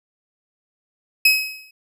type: tone with exponential decay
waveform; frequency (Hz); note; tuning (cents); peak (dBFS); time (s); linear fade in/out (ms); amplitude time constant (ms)
30% pulse; 2554; D#7; +45; -6; 1.25-1.71; 5; 100
effects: none